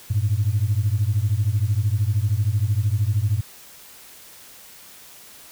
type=beating tone pair; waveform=sine; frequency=98 / 111 Hz; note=G2 / A2; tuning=0 / +16 cents; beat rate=13 Hz; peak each=-20 dBFS; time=0.1-3.41 s; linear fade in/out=10 ms; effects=tanh soft clip ceiling -11 dBFS + white hiss -45 dBFS RMS until 5.51 s